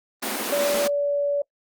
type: high-pass noise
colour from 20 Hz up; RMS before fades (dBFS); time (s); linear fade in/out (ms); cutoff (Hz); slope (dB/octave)
pink; -27; 0.22-0.88; 10; 200; 96
type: tone with pitch glide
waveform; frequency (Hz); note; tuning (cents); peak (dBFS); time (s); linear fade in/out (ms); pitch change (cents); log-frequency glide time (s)
sine; 576 to 572.7; D5 to D5; -34 to -44; -20; 0.52-1.42; 5; -10; 0.72-1.26
effects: noise-tail reverb RT60 0.1 s tail -25 dB re dry + Opus 24 kbps